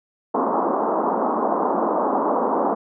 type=band-pass noise; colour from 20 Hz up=white; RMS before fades=-21 dBFS; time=0.34-2.75 s; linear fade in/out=10 ms; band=210 to 1100 Hz; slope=48 dB/octave; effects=none